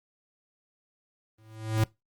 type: tone with exponential growth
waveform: square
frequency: 110 Hz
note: A2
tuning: in tune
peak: -20 dBFS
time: 1.38-1.84 s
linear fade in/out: 5 ms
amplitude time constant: 100 ms
effects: noise-tail reverb RT60 0.2 s tail -22 dB re dry + Opus 32 kbps